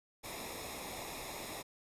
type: noise with comb filter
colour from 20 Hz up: pink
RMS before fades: -44 dBFS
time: 0.23-1.63 s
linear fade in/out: 20 ms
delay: 0.66 ms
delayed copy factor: -0.7
effects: resampled to 32000 Hz